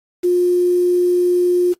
sine tone with quantisation, 356.1 Hz, F4, 34 cents sharp, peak -11 dBFS, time 0.23-1.74 s, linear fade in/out 20 ms, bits 6, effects noise-tail reverb RT60 0.1 s tail -18 dB re dry + AAC 48 kbps

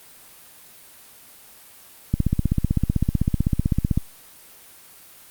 click train, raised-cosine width 5 ms, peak -6 dBFS, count 30, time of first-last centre 2.14-3.975 s, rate 15.8 Hz, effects white hiss -47 dBFS RMS until 5.3 s + Opus 32 kbps

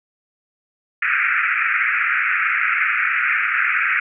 pink band-pass noise, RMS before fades -19 dBFS, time 1.02-4 s, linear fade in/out 5 ms, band 1300 to 2500 Hz, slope 96 dB/octave, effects none

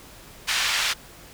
white band-pass noise, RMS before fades -24 dBFS, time 0.47-0.94 s, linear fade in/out 20 ms, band 1300 to 3900 Hz, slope 12 dB/octave, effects pink hiss -46 dBFS RMS until 1.33 s

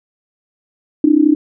sine tone with amplitude modulation, 301 Hz, D4, 43 cents sharp, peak -4 dBFS, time 1.04-1.35 s, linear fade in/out 2 ms, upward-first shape sine, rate 32 Hz, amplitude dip 90%, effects none

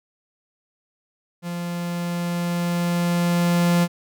45% pulse tone with level ramp, 173.4 Hz, F3, 12 cents flat, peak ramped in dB -27 to -15 dBFS, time 1.42-3.88 s, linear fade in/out 50 ms, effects none

